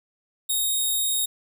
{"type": "tone", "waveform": "5% pulse", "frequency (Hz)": 3729, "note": "A#7", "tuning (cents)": 0, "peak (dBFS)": -14, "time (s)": [0.49, 1.26], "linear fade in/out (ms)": 10, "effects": []}